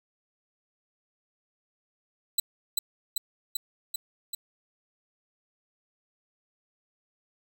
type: tone with echo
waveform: 15% pulse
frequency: 3985 Hz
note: B7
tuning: 15 cents sharp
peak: -14 dBFS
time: 2.38-2.4 s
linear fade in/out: 5 ms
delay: 390 ms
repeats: 5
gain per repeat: -2 dB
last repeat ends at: 4.35 s
effects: none

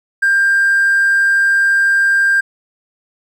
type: tone with hard clipping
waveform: triangle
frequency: 1593 Hz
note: G6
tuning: 27 cents sharp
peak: -10 dBFS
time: 0.22-2.41 s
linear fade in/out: 10 ms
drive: 4 dB
effects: none

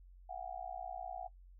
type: tone with amplitude modulation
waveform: sine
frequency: 740 Hz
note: F#5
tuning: in tune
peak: -37 dBFS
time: 0.29-1.28 s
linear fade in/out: 10 ms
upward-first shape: sine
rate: 59.9 Hz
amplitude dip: 100%
effects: noise-tail reverb RT60 0.1 s tail -18 dB re dry + added 45 Hz sine -55 dBFS peak until 1.59 s

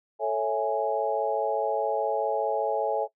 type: chord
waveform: sine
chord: A major seventh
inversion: none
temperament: equal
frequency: 440 / 554.4 / 659.3 / 830.6 Hz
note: A4 / C#5 / E5 / G#5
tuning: 0 / 0 / 0 / 0 cents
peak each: -29 dBFS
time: 0.19-3.08 s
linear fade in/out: 50 ms
effects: noise-tail reverb RT60 0.1 s tail -19 dB re dry

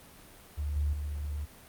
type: tone with level steps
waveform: sine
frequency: 73.42 Hz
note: D2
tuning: in tune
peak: -30 / -26 / -32 dBFS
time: 0.57-1.46 s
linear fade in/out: 20 ms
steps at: 0.76 / 0.93 s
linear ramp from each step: 2 ms
effects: pink hiss -53 dBFS RMS until 1.68 s + Opus 32 kbps

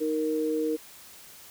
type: tone pair together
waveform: sine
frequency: 311.5 / 466.2 Hz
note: D#4 / A#4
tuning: +2 / 0 cents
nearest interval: perfect fifth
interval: 698 cents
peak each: -28 / -27 dBFS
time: 0-0.77 s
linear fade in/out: 20 ms
effects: white hiss -49 dBFS RMS until 1.5 s

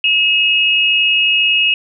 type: tone pair together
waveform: sine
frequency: 2585 / 2867 Hz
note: E7 / F7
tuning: -34 / +45 cents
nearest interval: major second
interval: 179 cents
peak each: -13 dBFS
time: 0.04-1.74 s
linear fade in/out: 2 ms
effects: none

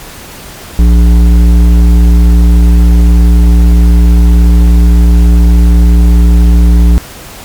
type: tone with hard clipping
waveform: triangle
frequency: 58.3 Hz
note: A#1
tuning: 1 cent sharp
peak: -3 dBFS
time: 0.79-6.98 s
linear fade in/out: 0 ms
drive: 14 dB
effects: pink hiss -28 dBFS RMS until 7.44 s + MP3 96 kbps

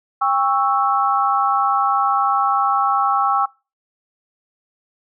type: chord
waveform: sine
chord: C# diminished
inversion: second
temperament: equal with one note detuned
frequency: 799.1 / 1108.7 / 1318.5 Hz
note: G5 / C#6 / E6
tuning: +33 / 0 / 0 cents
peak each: -19 dBFS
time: 0.21-3.46 s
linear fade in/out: 10 ms
effects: noise-tail reverb RT60 0.3 s tail -24 dB re dry

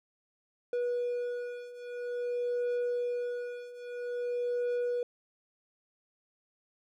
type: beating tone pair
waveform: triangle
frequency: 485.9 / 486.4 Hz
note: B4 / B4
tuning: -28 / -26 cents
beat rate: 0.5 Hz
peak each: -34 / -31 dBFS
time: 0.73-5.03 s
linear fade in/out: 2 ms
effects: none

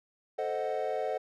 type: chord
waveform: triangle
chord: A diminished seventh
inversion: none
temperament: equal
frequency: 440 / 523.3 / 622.3 / 740 Hz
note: A4 / C5 / Eb5 / Gb5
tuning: 0 / 0 / 0 / 0 cents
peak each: -33 dBFS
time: 0.38-1.18 s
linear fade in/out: 10 ms
effects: tanh soft clip ceiling -20 dBFS

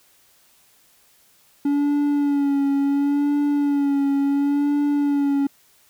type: tone with vibrato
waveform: triangle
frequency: 284 Hz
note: C#4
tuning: 42 cents sharp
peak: -15 dBFS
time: 1.65-5.47 s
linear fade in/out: 5 ms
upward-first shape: sine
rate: 0.71 Hz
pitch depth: 34 cents each way
effects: white hiss -57 dBFS RMS until 5.89 s

